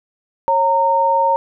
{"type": "tone pair together", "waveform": "sine", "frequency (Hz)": [547, 920], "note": ["C#5", "A#5"], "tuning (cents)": [-23, -23], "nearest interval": "major sixth", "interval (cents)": 900, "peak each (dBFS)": [-18, -13], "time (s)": [0.48, 1.36], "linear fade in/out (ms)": 0, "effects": []}